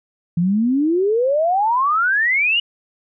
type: exponential sweep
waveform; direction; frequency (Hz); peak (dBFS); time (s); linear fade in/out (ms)
sine; up; 164.81 to 2938; -14; 0.37-2.6; 5
effects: none